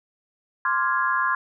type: chord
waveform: sine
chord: D half-diminished seventh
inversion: third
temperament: equal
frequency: 1046.5 / 1174.7 / 1396.9 / 1661.2 Hz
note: C6 / D6 / F6 / Ab6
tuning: 0 / 0 / 0 / 0 cents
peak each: -23 / -29 / -27 / -25 dBFS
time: 0.65-1.35 s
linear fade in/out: 2 ms
effects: none